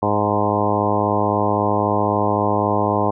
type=harmonic tone with a mistuned harmonic; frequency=103.8 Hz; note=G#2; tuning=in tune; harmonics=1 / 2 / 3 / 4 / 5 / 6 / 7 / 8 / 9 / 10; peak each=-25 / -25 / -25 / -25 / -25 / -25 / -25 / -25 / -25 / -25 dBFS; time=0.02-3.11 s; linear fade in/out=10 ms; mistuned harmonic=8; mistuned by=+21 cents; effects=none